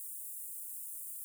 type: high-pass noise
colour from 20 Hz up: pink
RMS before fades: -44 dBFS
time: 0-1.24 s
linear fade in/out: 0 ms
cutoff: 8500 Hz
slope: 48 dB/octave
effects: none